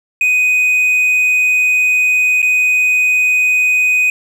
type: tone with dropouts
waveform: triangle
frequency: 2497 Hz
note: D#7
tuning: 6 cents sharp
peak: -8 dBFS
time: 0.21-4.1 s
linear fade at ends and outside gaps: 2 ms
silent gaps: 2.419-2.427 s
effects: none